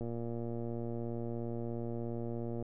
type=click train; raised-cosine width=2 ms; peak=-27 dBFS; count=307; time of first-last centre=0.01-2.625 s; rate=117 Hz; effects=none